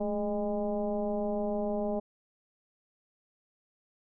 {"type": "tone with frequency modulation", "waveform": "sine", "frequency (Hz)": 415.3, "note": "G#4", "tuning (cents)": 0, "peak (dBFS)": -28, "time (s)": [0, 2], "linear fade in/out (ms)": 10, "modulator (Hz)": 201, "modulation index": 1.6, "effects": []}